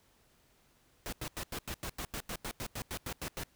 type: noise bursts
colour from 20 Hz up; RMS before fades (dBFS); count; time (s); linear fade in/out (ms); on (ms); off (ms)
pink; -39; 16; 1.06-3.435; 0; 65; 89
effects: pink hiss -68 dBFS RMS until 3.55 s